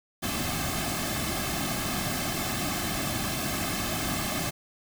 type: noise with comb filter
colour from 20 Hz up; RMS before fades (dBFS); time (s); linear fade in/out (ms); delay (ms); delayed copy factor
pink; -30; 0.22-4.51; 20; 2.1; -0.75
effects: none